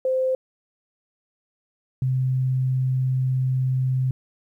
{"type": "tone pair in turn", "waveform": "sine", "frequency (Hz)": [519, 129.75], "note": ["C5", "C3"], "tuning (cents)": [-14, -14], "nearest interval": "2 octaves", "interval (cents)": 2400, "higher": "first", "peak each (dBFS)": [-19, -19], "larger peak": "neither", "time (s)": [[0.05, 0.35], [2.02, 4.11]], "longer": "second", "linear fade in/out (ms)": 2, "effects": ["10-bit"]}